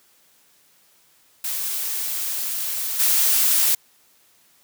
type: noise with level steps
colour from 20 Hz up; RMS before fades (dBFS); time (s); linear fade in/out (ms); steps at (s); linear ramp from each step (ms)
blue; -26 / -18; 1.44-3.75; 5; 2.99; 10
effects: white hiss -58 dBFS RMS until 4.63 s + high-pass 80 Hz 12 dB/octave